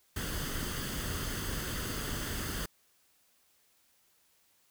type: noise with comb filter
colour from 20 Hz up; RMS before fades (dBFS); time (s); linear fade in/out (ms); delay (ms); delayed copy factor
pink; -36; 0.16-2.66; 5; 0.63; +0.55
effects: white hiss -69 dBFS RMS until 4.7 s